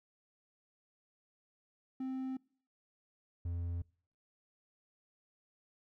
triangle tone pair in turn, 261.6 / 86.05 Hz, C4 / F2, 0 / -25 cents, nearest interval octave + perfect fifth, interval 1925 cents, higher first, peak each -34 / -33 dBFS, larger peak second, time 2-2.37 / 3.45-3.82 s, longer neither, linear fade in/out 5 ms, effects noise-tail reverb RT60 0.5 s tail -25 dB re dry

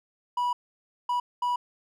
triangle tone bursts at uneven times, 977 Hz, B5, 19 cents flat, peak -22 dBFS, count 3, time 0.37-0.53 / 1.09-1.2 / 1.42-1.56 s, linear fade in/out 5 ms, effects none

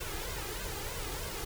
pink noise with flanger, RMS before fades -38 dBFS, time 0-1.45 s, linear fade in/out 10 ms, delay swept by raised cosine 1.9 to 2.48 ms, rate 3.2 Hz, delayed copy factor +0.7, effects none

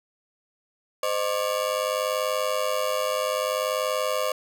30% pulse ring-modulated tone, 566 Hz, C#5, 36 cents sharp, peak -18 dBFS, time 1.03-4.32 s, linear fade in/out 2 ms, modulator 50.3 Hz, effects none

